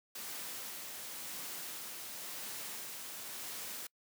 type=noise with tremolo; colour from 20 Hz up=white; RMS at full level=-43 dBFS; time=0.15-3.87 s; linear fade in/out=5 ms; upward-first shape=sine; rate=0.94 Hz; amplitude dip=25%; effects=noise-tail reverb RT60 0.1 s tail -26 dB re dry + high-pass 150 Hz 12 dB/octave